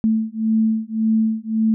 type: beating tone pair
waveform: sine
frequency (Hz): 220 / 221.8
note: A3 / A3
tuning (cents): 0 / +14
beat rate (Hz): 1.8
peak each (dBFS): -19 / -19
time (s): 0.04-1.74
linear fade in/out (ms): 0
effects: none